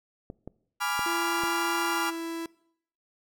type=clicks; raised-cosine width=2 ms; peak=-25 dBFS; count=4; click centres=0.301 / 0.476 / 0.993 / 1.436 s
type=chord; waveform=35% pulse; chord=G# diminished seventh; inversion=none; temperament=equal; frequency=830.6 / 987.8 / 1174.7 / 1396.9 Hz; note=G#5 / B5 / D6 / F6; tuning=0 / 0 / 0 / 0 cents; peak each=-32 / -31 / -32 / -29 dBFS; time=0.8-2.11 s; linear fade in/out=20 ms
type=tone with pitch glide; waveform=45% pulse; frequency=339.3 to 331.4 Hz; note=F4 to E4; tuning=-50 to +9 cents; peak=-32 dBFS; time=1.06-2.46 s; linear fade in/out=2 ms; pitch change=-41 cents; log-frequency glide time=1.86-2.13 s
effects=noise-tail reverb RT60 0.7 s tail -22 dB re dry